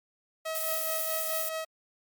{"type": "tone with tremolo", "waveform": "sawtooth", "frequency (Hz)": 640, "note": "D#5", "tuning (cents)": 49, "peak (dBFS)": -27, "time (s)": [0.45, 1.65], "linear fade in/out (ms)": 10, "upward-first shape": "sine", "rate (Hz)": 4.7, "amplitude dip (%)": 50}
{"type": "noise", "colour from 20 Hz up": "violet", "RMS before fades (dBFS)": -32, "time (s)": [0.55, 1.49], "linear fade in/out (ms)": 0}
{"effects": ["MP3 96 kbps"]}